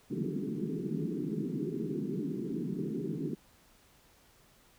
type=band-pass noise; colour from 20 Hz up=pink; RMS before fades=-35 dBFS; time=0.1-3.35 s; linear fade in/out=10 ms; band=140 to 420 Hz; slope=96 dB/octave; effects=pink hiss -63 dBFS RMS until 4.78 s